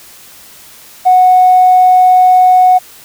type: tone with tanh clipping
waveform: triangle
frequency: 736 Hz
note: F#5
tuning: 9 cents flat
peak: -3 dBFS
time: 1.05-2.79 s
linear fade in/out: 20 ms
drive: 4 dB
effects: white hiss -37 dBFS RMS until 3.04 s